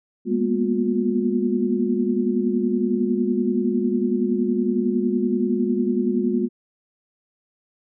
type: tone cluster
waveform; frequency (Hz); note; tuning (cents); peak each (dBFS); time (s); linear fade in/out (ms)
sine; 204.2 / 233.9 / 244.7 / 359.1; G#3 / A#3 / B3 / F4; -29 / +6 / -16 / +48; -24; 0.25-6.49; 50
effects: none